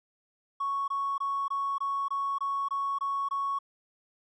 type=tone bursts; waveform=triangle; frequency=1108.7 Hz; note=C#6; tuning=in tune; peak=-24 dBFS; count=10; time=0.6-3.589 s; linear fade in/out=10 ms; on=280 ms; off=21 ms; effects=tanh soft clip ceiling -25 dBFS + resampled to 24000 Hz